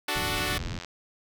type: chord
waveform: 5% pulse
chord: D major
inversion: none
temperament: equal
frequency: 293.7 / 370 / 440 Hz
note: D4 / F#4 / A4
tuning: 0 / 0 / 0 cents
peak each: -20 / -19 / -23 dBFS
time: 0.08-0.58 s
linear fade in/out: 5 ms
type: low-pass noise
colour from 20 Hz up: white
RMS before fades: -35 dBFS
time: 0.15-0.79 s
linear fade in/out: 5 ms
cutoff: 130 Hz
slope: 12 dB/octave
type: click train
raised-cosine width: 0.2 ms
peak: -21 dBFS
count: 43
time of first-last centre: 0.36-0.847 s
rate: 86.3 Hz
effects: none